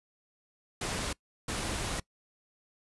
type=noise bursts at uneven times; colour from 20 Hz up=pink; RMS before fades=-34 dBFS; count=2; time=0.81-1.13 / 1.48-2 s; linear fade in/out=5 ms; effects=noise-tail reverb RT60 0.1 s tail -23 dB re dry + resampled to 24000 Hz